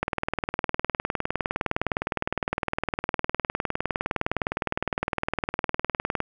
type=click train; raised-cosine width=0.5 ms; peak=-9 dBFS; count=122; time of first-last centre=0.03-6.203 s; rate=19.6 Hz; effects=none